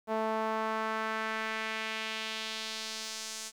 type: tone with band-pass filter sweep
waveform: sawtooth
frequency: 220 Hz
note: A3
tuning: in tune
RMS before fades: -35 dBFS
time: 0.07-3.52 s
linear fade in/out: 50 ms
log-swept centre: 730 to 7100 Hz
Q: 1.5
effects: 10-bit